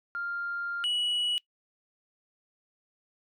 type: tone pair in turn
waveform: sine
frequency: 1396.9 / 2931 Hz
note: F6 / F#7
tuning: 0 / -17 cents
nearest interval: octave + minor second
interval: 1283 cents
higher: second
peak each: -30 / -23 dBFS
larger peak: second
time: 0.15-0.84 / 0.84-1.38 s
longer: first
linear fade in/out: 0 ms
effects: noise-tail reverb RT60 0.1 s tail -24 dB re dry + tanh soft clip ceiling -25 dBFS